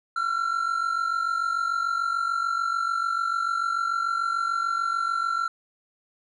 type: tone pair together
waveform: triangle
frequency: 1350.1 / 1396.9 Hz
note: E6 / F6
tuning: +41 / 0 cents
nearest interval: minor second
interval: 59 cents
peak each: -23 / -27 dBFS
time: 0.16-5.48 s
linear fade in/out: 5 ms
effects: resampled to 22050 Hz